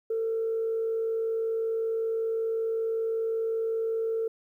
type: tone with frequency modulation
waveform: sine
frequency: 450 Hz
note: A4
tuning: 39 cents sharp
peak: -25 dBFS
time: 0.1-4.28 s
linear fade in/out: 5 ms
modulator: 54.7 Hz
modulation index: 0.21
effects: tanh soft clip ceiling -21 dBFS + 11-bit